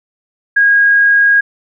sine tone, 1637 Hz, G#6, 25 cents flat, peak -6 dBFS, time 0.56-1.41 s, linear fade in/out 10 ms, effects none

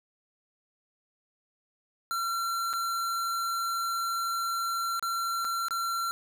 square tone with dropouts, 1363 Hz, F6, 43 cents flat, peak -29 dBFS, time 2.11-6.11 s, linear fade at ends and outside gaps 0 ms, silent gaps 2.73-2.736 / 4.995-5.026 / 5.446-5.45 / 5.684-5.708 s, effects none

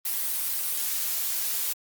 blue noise, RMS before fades -28 dBFS, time 0.05-1.73 s, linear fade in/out 5 ms, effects Opus 32 kbps

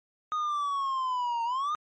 triangle linear two-way sweep, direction down then up, 1244.5 to 917 to 1244.5 Hz, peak -25 dBFS, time 0.32-1.75 s, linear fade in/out 0 ms, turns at 1.44 s, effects MP3 32 kbps

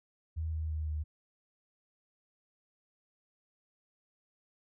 sine tone with pitch steps, 80 / 78.81 / 77.63 / 76.48 Hz, D#2 / D#2 / D#2 / D#2, +49 / +23 / -3 / -29 cents, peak -32 dBFS, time 0.36-1.04 s, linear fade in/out 20 ms, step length 170 ms, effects none

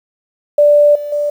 sine tone with level steps, 587 Hz, D5, 1 cent flat, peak -5 / -20 / -13 dBFS, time 0.58-1.3 s, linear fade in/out 5 ms, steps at 0.95 / 1.12 s, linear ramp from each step 5 ms, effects 7-bit

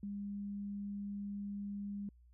sine tone, 202 Hz, G#3, 48 cents flat, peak -39 dBFS, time 0.03-2.09 s, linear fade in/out 2 ms, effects added 60 Hz sine -60 dBFS peak until 2.33 s

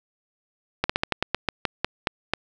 slowing click train, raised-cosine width 0.3 ms, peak -5 dBFS, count 12, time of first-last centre 0.84-2.336 s, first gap 55 ms, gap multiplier 1.17, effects none

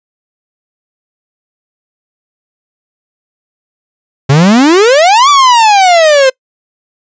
45% pulse exponential two-way sweep, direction up then down, 130.81 to 1180 to 514 Hz, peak -3 dBFS, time 4.29-6.3 s, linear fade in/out 10 ms, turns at 5.29 s, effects noise-tail reverb RT60 0.1 s tail -25 dB re dry + resampled to 16000 Hz

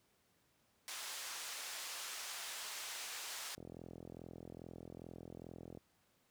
white band-pass noise, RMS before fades -46 dBFS, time 0.88-3.55 s, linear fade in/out 0 ms, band 690 to 7800 Hz, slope 12 dB/octave
click train, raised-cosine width 2 ms, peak -36 dBFS, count 94, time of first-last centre 3.58-5.773 s, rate 42.4 Hz
effects pink hiss -75 dBFS RMS until 6.3 s + high-pass 80 Hz 12 dB/octave

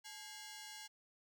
10% pulse ring-modulated tone, 1244.5 Hz, D#6, in tune, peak -38 dBFS, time 0.04-0.88 s, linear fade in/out 20 ms, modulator 382 Hz, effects none

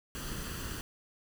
pink noise with comb filter, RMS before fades -39 dBFS, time 0.15-0.81 s, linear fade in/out 0 ms, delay 0.66 ms, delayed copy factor +0.6, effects none

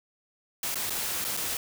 white noise with dropouts, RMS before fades -31 dBFS, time 0.63-1.57 s, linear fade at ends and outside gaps 2 ms, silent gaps 0.745-0.755 / 0.897-0.904 / 1.244-1.248 / 1.368-1.372 s, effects none

